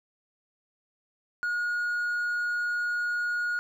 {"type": "tone with hard clipping", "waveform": "sine", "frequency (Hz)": 1441, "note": "F#6", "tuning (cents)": -46, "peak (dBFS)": -27, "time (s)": [1.43, 3.59], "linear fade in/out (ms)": 0, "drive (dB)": 2, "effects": []}